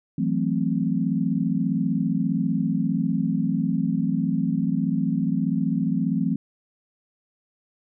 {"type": "chord", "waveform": "sine", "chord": "F# half-diminished seventh", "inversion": "third", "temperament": "equal", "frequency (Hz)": [164.81, 185, 220, 261.6], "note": ["E3", "F#3", "A3", "C4"], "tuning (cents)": [0, 0, 0, 0], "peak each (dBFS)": -26, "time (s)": [0.18, 6.36], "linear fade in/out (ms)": 5, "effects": []}